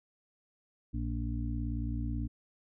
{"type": "harmonic tone", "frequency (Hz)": 58.27, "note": "A#1", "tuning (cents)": 0, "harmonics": [1, 2, 4, 5], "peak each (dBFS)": [-34, -37, -40, -41], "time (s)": [0.93, 2.28], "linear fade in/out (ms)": 20, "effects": []}